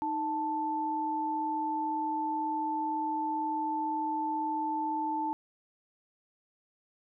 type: tone pair together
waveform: sine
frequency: 311.1 / 881 Hz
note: D#4 / A5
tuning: 0 / +2 cents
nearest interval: octave + tritone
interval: 1802 cents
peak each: -35 / -30 dBFS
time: 0.02-5.33 s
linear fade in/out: 0 ms
effects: none